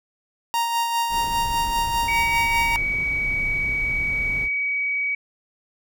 45% pulse tone with tremolo, 932.3 Hz, A#5, in tune, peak -19 dBFS, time 0.54-2.76 s, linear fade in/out 0 ms, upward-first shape sine, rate 5 Hz, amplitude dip 40%
brown noise, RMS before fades -32 dBFS, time 1.09-4.49 s, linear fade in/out 50 ms
sine tone, 2267 Hz, C#7, 38 cents sharp, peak -21 dBFS, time 2.08-5.15 s, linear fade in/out 5 ms
effects none

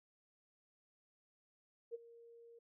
sine tone with ADSR envelope, 466.2 Hz, A#4, in tune, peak -39 dBFS, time 1.91-2.59 s, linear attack 34 ms, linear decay 22 ms, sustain -18 dB, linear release 6 ms, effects none

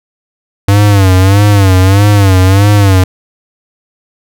square tone with vibrato, 98 Hz, G2, in tune, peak -4 dBFS, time 0.68-3.04 s, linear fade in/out 5 ms, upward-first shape sine, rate 1.6 Hz, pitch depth 100 cents each way, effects none

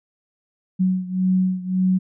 sine beating tone pair, 185 / 186.8 Hz, F#3 / F#3, 0 / +17 cents, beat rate 1.8 Hz, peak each -19 / -22 dBFS, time 0.79-1.99 s, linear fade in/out 20 ms, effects none

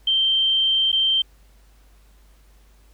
sine tone with dropouts, 3136 Hz, G7, in tune, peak -16 dBFS, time 0.07-1.22 s, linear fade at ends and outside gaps 5 ms, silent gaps 0.918-0.927 s, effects added 50 Hz sine -50 dBFS peak until 2.93 s + pink hiss -60 dBFS RMS until 2.93 s

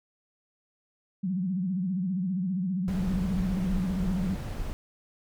sine tone with vibrato, 185 Hz, F#3, in tune, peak -26 dBFS, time 1.23-4.35 s, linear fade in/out 10 ms, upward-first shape sine, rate 15 Hz, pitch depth 120 cents each way
brown noise, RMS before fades -33 dBFS, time 2.88-4.73 s, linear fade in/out 0 ms
effects none

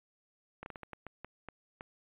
slowing click train, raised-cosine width 0.5 ms, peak -28 dBFS, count 10, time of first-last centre 0.63-1.809 s, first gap 31 ms, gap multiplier 1.34, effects resampled to 8000 Hz

